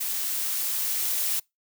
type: noise with level ramp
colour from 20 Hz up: blue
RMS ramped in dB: -29 to -26 dBFS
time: 0-1.4 s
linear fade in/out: 10 ms
effects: noise-tail reverb RT60 0.2 s tail -26 dB re dry